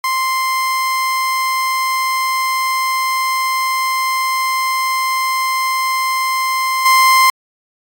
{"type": "tone with level steps", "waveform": "30% pulse", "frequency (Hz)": 1046, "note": "C6", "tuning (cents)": -1, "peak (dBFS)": [-12, -5], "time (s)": [0.04, 7.3], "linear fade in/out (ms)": 2, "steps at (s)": 6.85, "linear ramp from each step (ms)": 10, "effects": ["AAC 64 kbps"]}